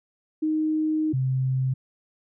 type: tone pair in turn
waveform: sine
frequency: 311.1 / 130.8 Hz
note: D#4 / C3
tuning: 0 / 0 cents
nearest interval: octave + minor third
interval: 1500 cents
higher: first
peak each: -21 dBFS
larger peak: neither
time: 0.42-1.13 / 1.13-1.74 s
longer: first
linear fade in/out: 10 ms
effects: none